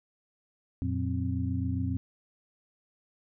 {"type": "tone cluster", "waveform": "sine", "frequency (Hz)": [88.7, 116, 181.2, 262.5], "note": ["F2", "A#2", "F#3", "C4"], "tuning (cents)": [27, -8, -36, 6], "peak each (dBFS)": [-31, -33, -38, -33], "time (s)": [0.82, 1.97], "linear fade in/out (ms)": 0, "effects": []}